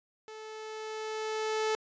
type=tone with level ramp; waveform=sawtooth; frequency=435.6 Hz; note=A4; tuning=17 cents flat; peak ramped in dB=-40 to -23 dBFS; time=0.28-1.75 s; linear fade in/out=0 ms; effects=resampled to 16000 Hz